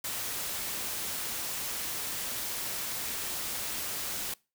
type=noise; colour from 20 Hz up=white; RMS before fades=-35 dBFS; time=0.04-4.34 s; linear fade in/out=5 ms; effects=noise-tail reverb RT60 0.3 s tail -24 dB re dry